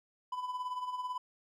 triangle tone with tremolo, 1000 Hz, B5, 21 cents sharp, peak -31 dBFS, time 0.32-1.18 s, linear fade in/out 5 ms, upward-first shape sine, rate 18 Hz, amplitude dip 60%, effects none

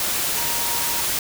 sine tone in noise, 941 Hz, A#5, 16 cents sharp, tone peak -32 dBFS, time 0.37-1.01 s, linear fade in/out 2 ms, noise white, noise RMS -23 dBFS, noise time 0-1.19 s, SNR -12 dB, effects none

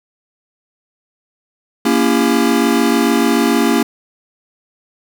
square chord, A# diminished seventh, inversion none, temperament just, 233.1 / 279.7 / 335.6 / 402.8 Hz, A#3 / C#4 / E4 / G4, 0 / +16 / +31 / +47 cents, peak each -16 / -17 / -19 / -20 dBFS, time 1.85-3.83 s, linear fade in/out 5 ms, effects none

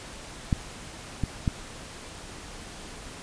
clicks, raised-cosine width 5 ms, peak -10 / -13 / -11 dBFS, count 3, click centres 0.528 / 1.237 / 1.478 s, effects pink hiss -42 dBFS RMS until 3.22 s + resampled to 22050 Hz

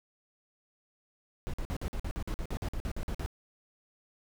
brown noise bursts, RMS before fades -34 dBFS, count 16, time 1.47-3.261 s, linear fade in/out 0 ms, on 66 ms, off 49 ms, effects none

